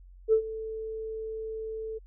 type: tone with ADSR envelope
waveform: sine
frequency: 441.1 Hz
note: A4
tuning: 4 cents sharp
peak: -16 dBFS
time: 0.28-1.99 s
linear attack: 46 ms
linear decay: 88 ms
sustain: -17 dB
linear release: 19 ms
effects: tanh soft clip ceiling -12 dBFS + added 45 Hz sine -48 dBFS peak until 2.06 s